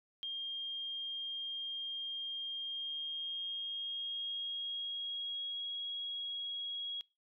sine tone with pitch glide, 3215 to 3307 Hz, G7 to G#7, +43 to -8 cents, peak -37 dBFS, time 0.23-7.01 s, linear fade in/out 0 ms, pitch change +49 cents, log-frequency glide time 2.6-5.66 s, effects noise-tail reverb RT60 0.3 s tail -25 dB re dry

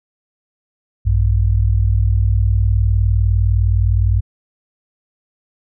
sine tone pair together, 58.27 / 98 Hz, A#1 / G2, 0 / 0 cents, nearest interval major sixth, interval 900 cents, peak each -14 dBFS, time 1.05-4.21 s, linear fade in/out 20 ms, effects none

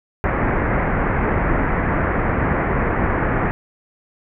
pink low-pass noise, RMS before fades -19 dBFS, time 0.24-3.51 s, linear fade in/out 0 ms, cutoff 2100 Hz, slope 48 dB/octave, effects none

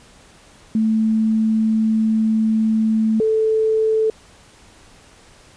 sine tone pair in turn, 220 / 439.1 Hz, A3 / A4, 0 / -4 cents, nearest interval octave, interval 1196 cents, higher second, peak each -14 dBFS, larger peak neither, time 0.75-3.2 / 3.2-4.1 s, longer first, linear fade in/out 2 ms, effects pink hiss -48 dBFS RMS until 5.56 s + resampled to 22050 Hz

